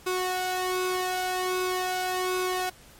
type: tone with flanger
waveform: sawtooth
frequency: 367.9 Hz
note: F#4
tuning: 10 cents flat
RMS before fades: -28 dBFS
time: 0.06-2.7 s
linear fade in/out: 10 ms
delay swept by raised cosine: 0.8 to 1.31 ms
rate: 1.3 Hz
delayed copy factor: +0.65
effects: pink hiss -52 dBFS RMS until 2.99 s + MP3 64 kbps

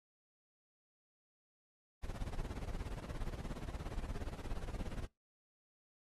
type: noise with tremolo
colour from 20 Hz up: brown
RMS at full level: -39 dBFS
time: 2.03-5.06 s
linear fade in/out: 10 ms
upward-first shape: sine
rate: 17 Hz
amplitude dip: 80%
effects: noise-tail reverb RT60 0.2 s tail -22 dB re dry + AAC 32 kbps

